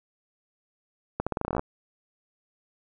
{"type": "accelerating click train", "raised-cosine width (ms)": 1, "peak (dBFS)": -13, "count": 13, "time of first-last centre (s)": [1.2, 1.594], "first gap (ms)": 66, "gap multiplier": 0.86, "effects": []}